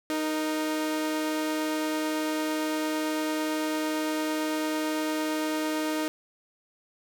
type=tone pair together; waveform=sawtooth; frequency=309.9 / 469.3 Hz; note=D#4 / A#4; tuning=-7 / +12 cents; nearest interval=perfect fifth; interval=719 cents; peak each=-23 / -33 dBFS; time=0.1-6.08 s; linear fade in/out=0 ms; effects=none